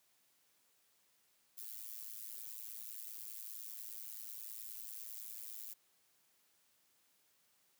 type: noise with amplitude modulation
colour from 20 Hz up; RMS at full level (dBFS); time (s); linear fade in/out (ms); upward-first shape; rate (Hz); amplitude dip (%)
violet; -44; 1.57-5.74; 10; sine; 110; 100
effects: white hiss -74 dBFS RMS until 7.79 s + high-pass 100 Hz 12 dB/octave